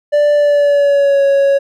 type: tone with pitch glide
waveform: triangle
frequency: 587.3 to 555 Hz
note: D5 to C#5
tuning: 0 to +2 cents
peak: -6 dBFS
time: 0.12-1.59 s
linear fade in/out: 20 ms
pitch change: -98 cents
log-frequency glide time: 0.34-1.23 s
effects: none